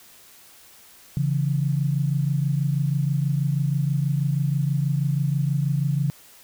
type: tone pair together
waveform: sine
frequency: 138.59 / 164.81 Hz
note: C#3 / E3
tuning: 0 / 0 cents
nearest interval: minor third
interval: 300 cents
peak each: -21 / -25 dBFS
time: 1.17-6.1 s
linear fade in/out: 0 ms
effects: white hiss -50 dBFS RMS until 6.43 s